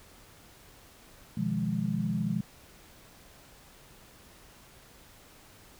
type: chord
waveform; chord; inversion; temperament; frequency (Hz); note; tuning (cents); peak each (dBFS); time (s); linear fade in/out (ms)
sine; F half-diminished seventh; second; equal with one note detuned; 124.47 / 155.56 / 174.61 / 207.7; Cb3 / Eb3 / F3 / Ab3; +14 / 0 / 0 / 0; -35 / -35 / -32 / -31; 1.37-2.41; 5
effects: pink hiss -55 dBFS RMS until 5.79 s